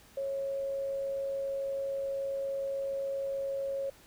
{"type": "tone with amplitude modulation", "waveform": "sine", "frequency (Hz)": 548, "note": "C#5", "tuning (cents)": -20, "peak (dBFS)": -30, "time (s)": [0.17, 3.9], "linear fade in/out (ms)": 5, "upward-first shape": "sine", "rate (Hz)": 107, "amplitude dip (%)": 25, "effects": ["pink hiss -58 dBFS RMS until 4.06 s"]}